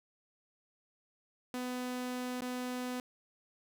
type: tone with dropouts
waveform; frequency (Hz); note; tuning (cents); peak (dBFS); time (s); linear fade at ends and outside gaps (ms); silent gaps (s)
sawtooth; 250; B3; +21; -32; 1.54-3; 1; 2.407-2.419
effects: none